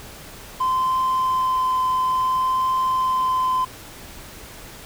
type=tone with vibrato; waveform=triangle; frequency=1031 Hz; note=C6; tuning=26 cents flat; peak=-15 dBFS; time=0.6-3.65 s; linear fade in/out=10 ms; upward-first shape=triangle; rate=0.58 Hz; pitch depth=11 cents each way; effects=tanh soft clip ceiling -13 dBFS + pink hiss -40 dBFS RMS until 4.85 s